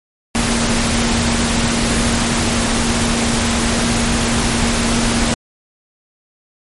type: tone in noise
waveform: sine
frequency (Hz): 233.1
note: A#3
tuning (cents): 0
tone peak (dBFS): -18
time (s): 0.35-5.34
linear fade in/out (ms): 0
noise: pink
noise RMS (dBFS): -17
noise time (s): 0.35-5.34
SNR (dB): -4
effects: MP3 48 kbps